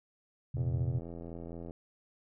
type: chord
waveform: sine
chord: F suspended fourth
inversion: none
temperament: equal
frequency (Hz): 87.31 / 116.54 / 130.81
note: F2 / Bb2 / C3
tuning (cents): 0 / 0 / 0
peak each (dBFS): -36 / -34 / -32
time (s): 0.54-1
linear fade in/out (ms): 10
type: click train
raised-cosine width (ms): 2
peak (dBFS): -31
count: 97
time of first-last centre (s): 0.57-1.709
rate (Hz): 84.3
effects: none